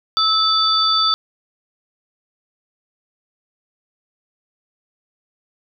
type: tone cluster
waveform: sine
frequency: 1301 / 3497 / 4609 Hz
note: E6 / A7 / D8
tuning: -23 / -11 / -33 cents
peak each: -18 dBFS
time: 0.17-1.14 s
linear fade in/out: 0 ms
effects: none